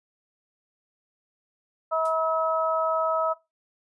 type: harmonic tone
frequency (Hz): 321.8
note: E4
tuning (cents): -42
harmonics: 2 / 3 / 4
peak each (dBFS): -25 / -30 / -26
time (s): 1.91-3.34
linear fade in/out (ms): 20
type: noise with exponential decay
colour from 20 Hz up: blue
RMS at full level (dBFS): -40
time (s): 2.05-2.19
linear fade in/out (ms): 5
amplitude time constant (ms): 29
effects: noise-tail reverb RT60 0.2 s tail -17 dB re dry + resampled to 24000 Hz